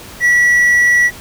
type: tone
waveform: triangle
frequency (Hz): 1942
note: B6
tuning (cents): -30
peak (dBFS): -6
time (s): 0.2-1.11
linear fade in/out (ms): 50
effects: pink hiss -34 dBFS RMS until 1.2 s